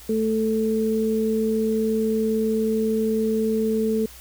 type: tone pair together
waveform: sine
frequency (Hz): 220 / 440.3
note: A3 / A4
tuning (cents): 0 / +1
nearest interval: octave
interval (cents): 1201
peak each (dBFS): -22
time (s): 0.09-4.06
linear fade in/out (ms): 5
effects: added 60 Hz sine -46 dBFS peak until 4.2 s + white hiss -45 dBFS RMS until 4.2 s